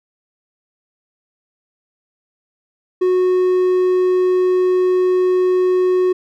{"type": "tone", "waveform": "triangle", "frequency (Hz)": 366.7, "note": "F#4", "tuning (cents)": -15, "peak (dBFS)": -10, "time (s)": [3.01, 6.13], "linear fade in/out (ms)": 10, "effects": []}